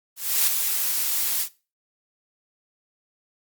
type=noise with ADSR envelope; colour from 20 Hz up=blue; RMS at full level=-18 dBFS; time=0.16-1.49 s; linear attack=310 ms; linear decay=10 ms; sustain=-6 dB; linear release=82 ms; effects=noise-tail reverb RT60 0.3 s tail -18 dB re dry + Opus 48 kbps